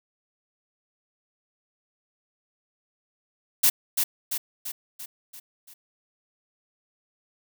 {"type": "noise with echo", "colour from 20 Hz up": "blue", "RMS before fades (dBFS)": -18, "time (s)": [3.63, 3.7], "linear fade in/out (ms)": 10, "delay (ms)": 340, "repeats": 6, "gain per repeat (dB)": -5, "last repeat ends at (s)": 5.74, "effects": []}